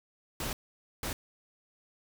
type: noise bursts at uneven times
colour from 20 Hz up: pink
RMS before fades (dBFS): -35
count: 2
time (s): 0.4-0.53 / 1.03-1.13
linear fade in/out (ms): 2
effects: none